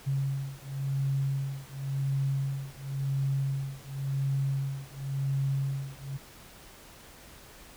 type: beating tone pair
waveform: sine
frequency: 136.3 / 137.23 Hz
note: C#3 / C#3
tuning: -29 / -17 cents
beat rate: 0.93 Hz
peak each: -31 dBFS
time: 0.06-6.18 s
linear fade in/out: 20 ms
effects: pink hiss -51 dBFS RMS until 7.76 s